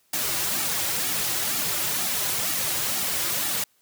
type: noise with flanger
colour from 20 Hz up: white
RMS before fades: -26 dBFS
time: 0.13-3.64 s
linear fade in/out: 5 ms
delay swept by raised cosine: 1.9 to 4.6 ms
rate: 2.1 Hz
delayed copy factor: -0.7
effects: white hiss -65 dBFS RMS until 3.81 s + high-pass 60 Hz 12 dB/octave